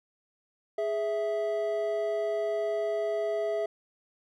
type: tone pair together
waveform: triangle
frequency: 416.1 / 657.5 Hz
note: G#4 / E5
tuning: +3 / -5 cents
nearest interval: minor sixth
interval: 792 cents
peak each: -29 / -27 dBFS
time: 0.78-3.66 s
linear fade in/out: 5 ms
effects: none